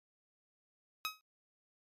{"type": "tone with exponential decay", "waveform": "15% pulse", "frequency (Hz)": 1270, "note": "D#6", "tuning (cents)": 35, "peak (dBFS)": -25, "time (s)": [1.05, 1.21], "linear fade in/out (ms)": 0, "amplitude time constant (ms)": 33, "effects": ["MP3 64 kbps"]}